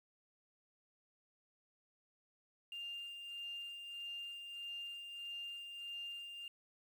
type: tone with tremolo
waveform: triangle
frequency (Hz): 2800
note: F7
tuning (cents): +4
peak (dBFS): -39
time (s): 2.72-6.48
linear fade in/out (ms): 2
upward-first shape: sine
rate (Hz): 1.6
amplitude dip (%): 50
effects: tanh soft clip ceiling -40 dBFS + 11-bit